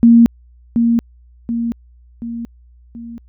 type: tone with echo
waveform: sine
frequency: 233.1 Hz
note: A#3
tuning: in tune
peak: -4 dBFS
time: 0.03-0.26 s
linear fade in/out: 0 ms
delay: 730 ms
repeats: 4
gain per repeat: -6 dB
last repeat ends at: 3.18 s
effects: added 60 Hz sine -43 dBFS peak until 3.28 s